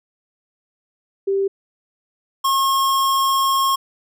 sine / square tone pair in turn, 392 / 1081.5 Hz, G4 / C#6, 0 / -43 cents, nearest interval octave + tritone, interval 1757 cents, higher second, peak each -16 dBFS, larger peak neither, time 1.27-1.48 / 2.44-3.76 s, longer second, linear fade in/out 10 ms, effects none

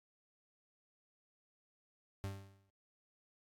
40% pulse tone with exponential decay, 98 Hz, G2, in tune, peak -36 dBFS, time 2.24-2.7 s, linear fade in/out 0 ms, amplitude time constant 100 ms, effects AAC 64 kbps

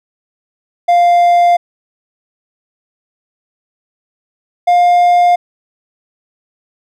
triangle tone pair in turn, 698.5 / 706.2 Hz, F5 / F5, 0 / +19 cents, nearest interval unison, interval 19 cents, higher second, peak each -4 dBFS, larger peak neither, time 0.88-1.57 / 4.67-5.36 s, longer neither, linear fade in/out 10 ms, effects none

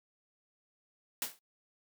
white noise with exponential decay, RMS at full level -31 dBFS, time 1.22-1.39 s, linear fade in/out 1 ms, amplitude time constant 36 ms, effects noise-tail reverb RT60 0.1 s tail -22 dB re dry + high-pass 200 Hz 12 dB/octave

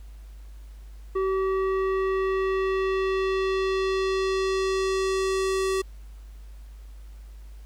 square tone with low-pass filter sweep, 382.4 Hz, G4, 43 cents flat, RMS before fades -25 dBFS, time 1.15-5.82 s, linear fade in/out 10 ms, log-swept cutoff 1200 to 9800 Hz, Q 1.1, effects added 51 Hz sine -40 dBFS peak until 7.65 s + pink hiss -60 dBFS RMS until 7.65 s

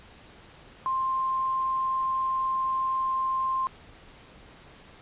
triangle tone with tanh clipping, 1052 Hz, C6, 9 cents sharp, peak -24 dBFS, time 0.86-3.67 s, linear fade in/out 0 ms, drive 3 dB, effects pink hiss -51 dBFS RMS until 5.01 s + resampled to 8000 Hz

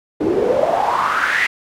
pink noise with band-pass filter sweep, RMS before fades -17 dBFS, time 0.2-1.47 s, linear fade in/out 10 ms, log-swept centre 320 to 2100 Hz, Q 6, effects none

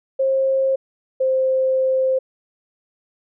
sine tone pair in turn, 534 / 523.6 Hz, C5 / C5, +35 / +1 cents, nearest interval unison, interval 34 cents, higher first, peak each -15 / -15 dBFS, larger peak neither, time 0.19-0.76 / 1.2-2.19 s, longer second, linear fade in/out 10 ms, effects none

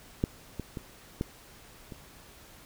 clicks, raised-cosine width 3 ms, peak -12 / -21 / -23 / -16 / -28 dBFS, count 5, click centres 0.239 / 0.597 / 0.772 / 1.211 / 1.922 s, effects pink hiss -53 dBFS RMS until 2.65 s

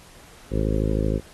harmonic tone, 53.1 Hz, G#1, 39 cents sharp, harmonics 1 / 2 / 3 / 4 / 5 / 6 / 7 / 8 / 9 / 10, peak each -24 / -27 / -29 / -30 / -31 / -32 / -32 / -33 / -34 / -34 dBFS, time 0.5-1.21 s, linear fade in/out 50 ms, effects pink hiss -49 dBFS RMS until 1.33 s + AAC 32 kbps

